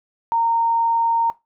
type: tone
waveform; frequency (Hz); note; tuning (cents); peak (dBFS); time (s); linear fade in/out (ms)
sine; 922; A#5; -19; -16; 0.32-1.3; 0
effects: noise-tail reverb RT60 0.2 s tail -18 dB re dry